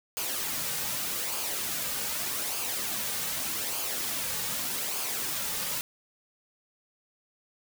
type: noise with flanger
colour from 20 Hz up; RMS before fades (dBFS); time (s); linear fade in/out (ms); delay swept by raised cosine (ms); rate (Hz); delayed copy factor
white; -32; 0.17-5.81; 0; 0.52 to 3.02; 0.83; -0.5
effects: none